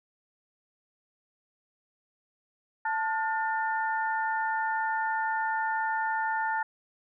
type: tone cluster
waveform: sine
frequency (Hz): 883 / 1433 / 1794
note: A5 / F6 / A6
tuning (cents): +6 / +44 / +33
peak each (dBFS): -28 / -33 / -34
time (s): 2.85-6.63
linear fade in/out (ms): 5
effects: none